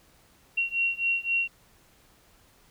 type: beating tone pair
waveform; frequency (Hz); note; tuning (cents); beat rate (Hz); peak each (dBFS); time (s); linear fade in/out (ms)
sine; 2740 / 2743.8; F7 / F7; -34 / -31; 3.8; -28 / -27; 0.57-1.48; 10
effects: pink hiss -60 dBFS RMS until 2.7 s